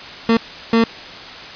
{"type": "tone bursts at uneven times", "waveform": "30% pulse", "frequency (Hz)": 228.2, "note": "A#3", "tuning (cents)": -37, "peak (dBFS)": -8, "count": 2, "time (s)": [[0.29, 0.37], [0.73, 0.84]], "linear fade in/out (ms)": 2, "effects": ["white hiss -33 dBFS RMS until 1.55 s", "resampled to 11025 Hz"]}